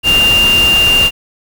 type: tone in noise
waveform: sine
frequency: 2794 Hz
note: F7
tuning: in tune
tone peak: -7 dBFS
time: 0.03-1.11 s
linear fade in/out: 50 ms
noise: pink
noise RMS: -18 dBFS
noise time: 0.03-1.11 s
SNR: +8 dB
effects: none